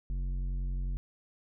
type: tone with tanh clipping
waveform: sine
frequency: 45.6 Hz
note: F#1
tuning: 24 cents flat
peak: -32 dBFS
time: 0.1-0.97 s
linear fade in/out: 0 ms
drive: 10 dB
effects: none